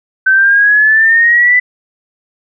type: exponential sweep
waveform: sine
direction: up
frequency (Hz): 1530 to 2000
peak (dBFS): -5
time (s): 0.26-1.6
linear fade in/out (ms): 10
effects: none